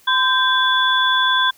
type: tone cluster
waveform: sine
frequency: 1023 / 1572 / 3440 Hz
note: C6 / G6 / A7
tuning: -39 / +4 / -40 cents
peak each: -18 dBFS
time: 0.07-1.51 s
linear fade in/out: 10 ms
effects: white hiss -52 dBFS RMS until 1.57 s